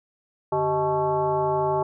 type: tone with frequency modulation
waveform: sine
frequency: 627 Hz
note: D#5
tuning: 13 cents sharp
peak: -20 dBFS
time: 0.52-1.83 s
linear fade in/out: 5 ms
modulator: 240 Hz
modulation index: 1.6
effects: none